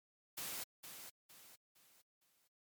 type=noise with echo; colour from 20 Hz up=white; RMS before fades=-44 dBFS; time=0.37-0.64 s; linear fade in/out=10 ms; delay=460 ms; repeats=4; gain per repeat=-8 dB; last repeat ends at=2.48 s; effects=high-pass 100 Hz 12 dB/octave + MP3 96 kbps